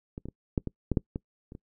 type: clicks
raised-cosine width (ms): 3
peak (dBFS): -24 / -25 / -26 / -12 / -19 / -13 / -10 / -19 / -30 / -29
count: 10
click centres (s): 0.179 / 0.256 / 0.286 / 0.578 / 0.673 / 0.917 / 0.972 / 1.159 / 1.521 / 1.551
effects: noise-tail reverb RT60 0.1 s tail -24 dB re dry